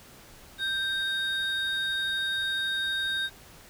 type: tone pair together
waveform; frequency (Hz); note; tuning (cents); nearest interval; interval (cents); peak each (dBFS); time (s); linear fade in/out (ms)
triangle; 1570 / 3721; G6 / A#7; +2 / -4; octave + minor third; 1494; -28; 0.58-3.3; 50
effects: pink hiss -51 dBFS RMS until 3.69 s